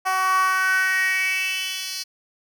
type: tone with high-pass filter sweep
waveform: 10% pulse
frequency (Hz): 376.3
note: F#4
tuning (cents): +29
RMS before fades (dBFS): -22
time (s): 0.05-2.04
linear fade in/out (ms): 20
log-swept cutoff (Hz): 860 to 4200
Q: 5.2
effects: none